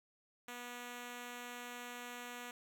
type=tone; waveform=5% pulse; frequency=243.5 Hz; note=B3; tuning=24 cents flat; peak=-34 dBFS; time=0.48-2.51 s; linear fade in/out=2 ms; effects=none